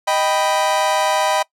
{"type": "chord", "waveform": "40% pulse", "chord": "Eb augmented", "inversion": "none", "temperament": "equal", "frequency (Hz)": [622.3, 784, 987.8], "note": ["Eb5", "G5", "B5"], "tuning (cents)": [0, 0, 0], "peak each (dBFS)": -19, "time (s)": [0.07, 1.43], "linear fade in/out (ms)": 10, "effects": ["noise-tail reverb RT60 0.1 s tail -22 dB re dry", "low-pass 11000 Hz 12 dB/octave"]}